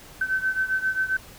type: beating tone pair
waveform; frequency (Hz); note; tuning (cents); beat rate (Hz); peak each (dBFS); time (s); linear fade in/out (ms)
sine; 1530 / 1537.5; G6 / G6; -42 / -34; 7.5; -24 / -27; 0.21-1.17; 5
effects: pink hiss -46 dBFS RMS until 1.38 s